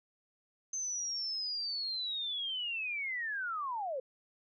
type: linear sweep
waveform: sine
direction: down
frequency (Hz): 6272 to 493.9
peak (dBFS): -34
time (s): 0.73-4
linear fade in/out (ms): 5
effects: none